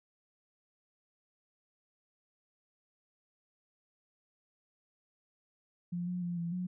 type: tone with pitch steps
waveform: sine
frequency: 174.9 / 179.2 / 174.3 / 169.8 / 180.9 Hz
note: F3 / F3 / F3 / F3 / F#3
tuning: +3 / +45 / -3 / -48 / -39 cents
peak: -33 dBFS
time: 5.92-6.67 s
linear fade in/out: 10 ms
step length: 150 ms
effects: none

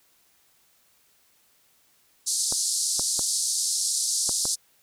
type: band-pass noise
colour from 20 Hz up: white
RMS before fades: -26 dBFS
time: 2.26-4.56 s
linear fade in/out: 20 ms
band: 4300 to 9900 Hz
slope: 48 dB/octave
type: clicks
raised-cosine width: 1 ms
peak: -19 dBFS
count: 5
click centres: 2.524 / 2.995 / 3.193 / 4.293 / 4.454 s
effects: white hiss -63 dBFS RMS until 4.82 s

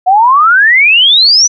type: exponential sweep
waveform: sine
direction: up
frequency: 717 to 6060 Hz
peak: -3 dBFS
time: 0.06-1.48 s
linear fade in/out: 20 ms
effects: none

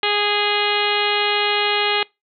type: harmonic tone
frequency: 413.5 Hz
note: G#4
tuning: 8 cents flat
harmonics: 1 / 2 / 3 / 4 / 5 / 6 / 7 / 8 / 9 / 10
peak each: -24 / -24 / -27 / -28 / -25 / -26 / -25 / -25 / -29 / -29 dBFS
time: 0.03-2.03 s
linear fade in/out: 2 ms
effects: noise-tail reverb RT60 0.2 s tail -24 dB re dry

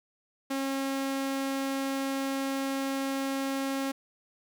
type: tone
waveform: sawtooth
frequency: 271.3 Hz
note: C#4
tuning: 37 cents flat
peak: -25 dBFS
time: 0.5-3.92 s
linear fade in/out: 10 ms
effects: none

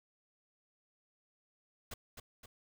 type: noise with echo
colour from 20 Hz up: pink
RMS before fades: -44 dBFS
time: 1.91-1.94 s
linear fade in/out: 5 ms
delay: 260 ms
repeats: 2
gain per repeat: -5 dB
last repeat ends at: 2.46 s
effects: none

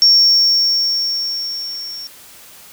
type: tone with level ramp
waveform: triangle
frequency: 5490 Hz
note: F8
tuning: 31 cents flat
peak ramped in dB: -3 to -26 dBFS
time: 0.02-2.07 s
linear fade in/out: 0 ms
effects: tanh soft clip ceiling -4 dBFS + white hiss -41 dBFS RMS until 2.72 s

